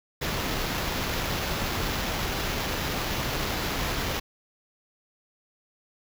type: noise with sample-and-hold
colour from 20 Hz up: pink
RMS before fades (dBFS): -29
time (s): 0.21-4.2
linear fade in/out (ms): 10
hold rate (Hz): 8820
effects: none